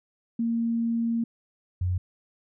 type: tone pair in turn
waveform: sine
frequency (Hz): 231.1 / 90.55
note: A#3 / F#2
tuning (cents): -15 / -37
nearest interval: octave + major third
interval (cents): 1622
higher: first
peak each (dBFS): -23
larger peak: neither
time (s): 0.39-1.24 / 1.81-1.98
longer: first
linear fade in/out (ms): 5
effects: none